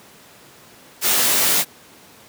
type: noise with comb filter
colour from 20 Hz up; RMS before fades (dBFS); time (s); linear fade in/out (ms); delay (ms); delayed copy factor
white; -17; 1.01-1.65; 50; 17; -0.65
effects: pink hiss -46 dBFS RMS until 2.28 s + high-pass 150 Hz 12 dB/octave